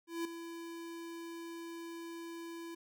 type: tone with ADSR envelope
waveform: square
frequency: 335.2 Hz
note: E4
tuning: 29 cents sharp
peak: -34 dBFS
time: 0.07-2.75 s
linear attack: 180 ms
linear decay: 4 ms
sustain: -10 dB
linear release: 8 ms
effects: none